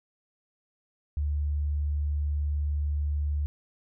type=tone; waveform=sine; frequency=73.42 Hz; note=D2; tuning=in tune; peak=-25 dBFS; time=1.17-3.46 s; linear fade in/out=0 ms; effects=none